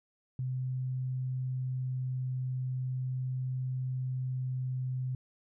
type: tone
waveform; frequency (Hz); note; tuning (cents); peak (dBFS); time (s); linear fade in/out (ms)
sine; 128.6; C3; -30; -31; 0.39-5.15; 2
effects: none